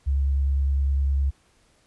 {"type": "tone with vibrato", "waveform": "sine", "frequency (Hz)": 68.9, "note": "C#2", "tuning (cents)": -10, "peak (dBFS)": -19, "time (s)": [0.06, 1.31], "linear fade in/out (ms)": 20, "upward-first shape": "triangle", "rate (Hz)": 9.8, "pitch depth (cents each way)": 18, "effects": ["pink hiss -62 dBFS RMS until 1.86 s", "resampled to 24000 Hz"]}